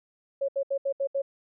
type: tone bursts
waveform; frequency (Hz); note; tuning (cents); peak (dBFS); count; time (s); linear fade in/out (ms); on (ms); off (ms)
sine; 551; C#5; -11; -24; 6; 0.41-1.22; 10; 75; 72
effects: none

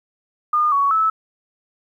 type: tone with pitch steps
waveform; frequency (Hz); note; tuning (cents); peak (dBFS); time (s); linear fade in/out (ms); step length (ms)
sine; 1216 / 1120 / 1305; D#6 / C#6 / E6; -40 / +18 / -18; -14; 0.53-1.1; 5; 190
effects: 9-bit

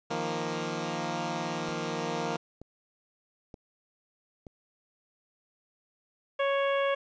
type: chord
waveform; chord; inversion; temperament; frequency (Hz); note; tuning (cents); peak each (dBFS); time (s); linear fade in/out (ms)
10% pulse; Eb suspended second; none; equal; 155.56 / 174.61 / 233.1; Eb3 / F3 / Bb3; 0 / 0 / 0; -27; 0.1-2.37; 10
type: click train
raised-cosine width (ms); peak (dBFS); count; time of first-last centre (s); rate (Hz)
2; -31; 4; 1.69-4.468; 1.08
type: harmonic tone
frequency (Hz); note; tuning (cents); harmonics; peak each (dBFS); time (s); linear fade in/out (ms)
554.4; C#5; 0; 1 / 2 / 3 / 4 / 5 / 6; -26 / -32 / -36 / -38 / -40 / -42; 6.39-6.95; 10
effects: resampled to 16000 Hz + 10-bit

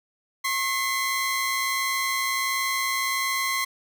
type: tone pair together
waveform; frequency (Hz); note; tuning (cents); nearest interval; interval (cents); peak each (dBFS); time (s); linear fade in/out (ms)
sawtooth; 1080.7 / 2040; C#6 / C7; -44 / -44; major seventh; 1100; -23 / -23; 0.44-3.65; 10
effects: none

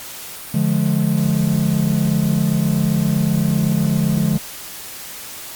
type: chord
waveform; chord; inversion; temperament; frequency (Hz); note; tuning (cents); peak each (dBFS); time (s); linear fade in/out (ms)
triangle; D diminished; none; equal with one note detuned; 146.83 / 174.61 / 212; D3 / F3 / Ab3; 0 / 0 / +36; -17; 0.54-4.38; 5
effects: white hiss -33 dBFS RMS until 5.55 s + Opus 48 kbps

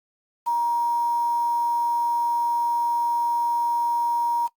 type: tone with quantisation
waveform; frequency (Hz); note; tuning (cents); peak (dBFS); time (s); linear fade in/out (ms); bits
sine; 945; A#5; +23; -19; 0.46-4.48; 20; 7
effects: noise-tail reverb RT60 0.1 s tail -19 dB re dry + Opus 48 kbps

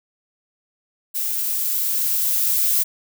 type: noise with level ramp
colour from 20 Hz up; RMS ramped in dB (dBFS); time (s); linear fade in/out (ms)
violet; -24 to -18; 1.14-2.84; 20
effects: none

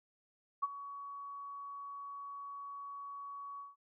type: tone with ADSR envelope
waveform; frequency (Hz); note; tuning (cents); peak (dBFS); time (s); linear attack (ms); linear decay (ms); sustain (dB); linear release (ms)
sine; 1125; C#6; +25; -28; 0.62-3.76; 16; 30; -15; 170
effects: none

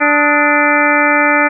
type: harmonic tone with a mistuned harmonic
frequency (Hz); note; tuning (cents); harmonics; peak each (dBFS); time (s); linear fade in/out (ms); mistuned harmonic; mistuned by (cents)
293.2; D4; -3; 1 / 2 / 3 / 4 / 5 / 6 / 7 / 8; -17 / -17 / -17 / -17 / -17 / -17 / -17 / -17; 0-1.49; 20; 4; +120
effects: none

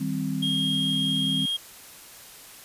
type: chord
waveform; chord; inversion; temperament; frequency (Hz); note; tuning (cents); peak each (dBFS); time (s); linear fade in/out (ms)
sine; C minor; first; just; 156.98 / 196.22 / 261.6; Eb3 / G3 / C4; +16 / +2 / 0; -30 / -30 / -29; 0-1.46; 10
type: tone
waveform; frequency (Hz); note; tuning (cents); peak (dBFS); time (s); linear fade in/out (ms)
triangle; 3246; G#7; -40; -23; 0.42-1.57; 10
effects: white hiss -46 dBFS RMS until 2.64 s + resampled to 32000 Hz

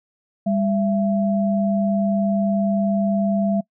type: tone pair together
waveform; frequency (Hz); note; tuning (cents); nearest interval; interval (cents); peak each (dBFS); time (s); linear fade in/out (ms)
sine; 200 / 670.8; G3 / E5; +35 / +30; octave + major sixth; 2095; -18 / -23; 0.46-3.61; 10
effects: noise-tail reverb RT60 0.1 s tail -23 dB re dry

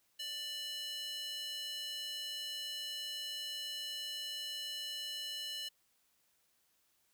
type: tone with high-pass filter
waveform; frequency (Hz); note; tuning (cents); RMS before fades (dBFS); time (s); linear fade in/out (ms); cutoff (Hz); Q
square; 591; D5; +11; -42; 0.19-5.69; 10; 3300; 4.8
effects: white hiss -75 dBFS RMS until 7.13 s

